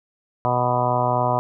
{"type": "harmonic tone", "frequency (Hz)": 123.47, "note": "B2", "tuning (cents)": 0, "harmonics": [1, 2, 3, 4, 5, 6, 7, 8, 9, 10], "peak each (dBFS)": [-25, -31, -32, -31, -24, -24, -31, -23, -34, -31], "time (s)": [0.45, 1.39], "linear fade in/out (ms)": 0, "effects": []}